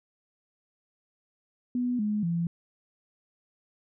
sine tone with pitch steps, 246.5 / 210.2 / 169.4 Hz, B3 / G#3 / E3, -3 / +21 / +48 cents, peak -25 dBFS, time 1.75-2.47 s, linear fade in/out 2 ms, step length 240 ms, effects none

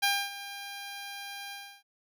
10% pulse tone with ADSR envelope, 801 Hz, G5, 37 cents sharp, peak -15 dBFS, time 0.02-1.83 s, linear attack 17 ms, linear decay 260 ms, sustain -16 dB, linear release 320 ms, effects none

